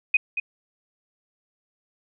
sine tone with echo, 2500 Hz, D#7, 8 cents sharp, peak -14 dBFS, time 0.14-0.17 s, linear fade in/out 5 ms, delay 230 ms, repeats 1, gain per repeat -9 dB, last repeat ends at 0.4 s, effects none

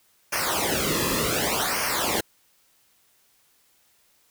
pink noise with flanger, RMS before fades -25 dBFS, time 0.32-2.21 s, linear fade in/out 10 ms, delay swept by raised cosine 0.26 to 1.36 ms, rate 0.67 Hz, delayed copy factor -0.9, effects white hiss -63 dBFS RMS until 4.3 s

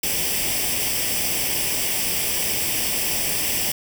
white noise with comb filter, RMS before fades -23 dBFS, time 0.03-3.72 s, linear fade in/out 5 ms, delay 0.37 ms, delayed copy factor +0.7, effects none

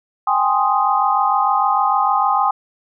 sine chord, Ab major seventh, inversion third, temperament equal, 784 / 830.6 / 1046.5 / 1244.5 Hz, G5 / Ab5 / C6 / Eb6, 0 / 0 / 0 / 0 cents, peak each -19 dBFS, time 0.27-2.51 s, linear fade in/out 5 ms, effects none

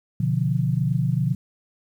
sine chord, B diminished, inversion none, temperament equal with one note detuned, 124.4 / 146.83 / 174.61 Hz, B2 / D3 / F3, +13 / 0 / 0 cents, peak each -23 / -23 / -25 dBFS, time 0.2-1.35 s, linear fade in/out 5 ms, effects 9-bit

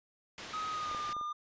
white low-pass noise, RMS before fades -46 dBFS, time 0.38-1.13 s, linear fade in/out 0 ms, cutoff 4000 Hz, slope 12 dB/octave
triangle tone with pitch glide, 1262 to 1205.7 Hz, D#6 to D6, +24 to +45 cents, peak -33 dBFS, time 0.53-1.33 s, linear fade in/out 10 ms, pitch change -79 cents, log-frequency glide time 0.68-0.98 s
clicks, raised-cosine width 1 ms, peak -33 / -30 / -32 / -33 / -36 dBFS, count 5, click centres 0.914 / 0.948 / 1.093 / 1.166 / 1.212 s
effects resampled to 16000 Hz

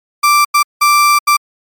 35% pulse tone bursts at uneven times, 1174.7 Hz, D6, in tune, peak -5 dBFS, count 4, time 0.23-0.45 / 0.54-0.63 / 0.81-1.19 / 1.27-1.37 s, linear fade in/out 10 ms, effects MP3 96 kbps

